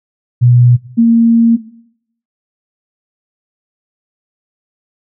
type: tone pair in turn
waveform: sine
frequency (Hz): 122.2 / 230.7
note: B2 / A#3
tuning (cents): -18 / -18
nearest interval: major seventh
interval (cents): 1100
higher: second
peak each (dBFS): -4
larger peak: neither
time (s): 0.41-0.77 / 0.97-1.57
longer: second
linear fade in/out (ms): 20
effects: noise-tail reverb RT60 0.7 s tail -17 dB re dry